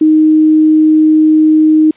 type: tone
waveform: sine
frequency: 311.1 Hz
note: D#4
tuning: in tune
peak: -4 dBFS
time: 0.01-1.91 s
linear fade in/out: 5 ms
effects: white hiss -46 dBFS RMS until 1.96 s + resampled to 8000 Hz